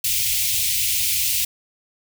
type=band-stop noise; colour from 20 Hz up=white; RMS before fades=-21 dBFS; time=0.04-1.45 s; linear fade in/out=5 ms; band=130 to 2200 Hz; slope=48 dB/octave; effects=none